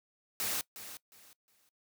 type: noise with echo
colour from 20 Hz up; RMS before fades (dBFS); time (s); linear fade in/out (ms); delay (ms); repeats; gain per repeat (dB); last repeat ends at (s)
white; -34; 0.4-0.61; 0; 360; 3; -12; 1.69
effects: noise-tail reverb RT60 0.1 s tail -21 dB re dry + high-pass 100 Hz 12 dB/octave